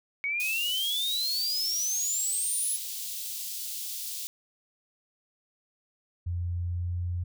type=exponential sweep; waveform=sine; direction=up; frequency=2217 to 10540 Hz; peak=-27 dBFS; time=0.24-2.76 s; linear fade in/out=0 ms
type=high-pass noise; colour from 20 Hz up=white; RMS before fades=-36 dBFS; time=0.4-4.27 s; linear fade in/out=0 ms; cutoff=3300 Hz; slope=24 dB/octave
type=tone with pitch glide; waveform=sine; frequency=87.31 to 88.07 Hz; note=F2 to F2; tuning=0 to +15 cents; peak=-28 dBFS; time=6.26-7.24 s; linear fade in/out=10 ms; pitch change=+15 cents; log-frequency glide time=6.65-6.95 s
effects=none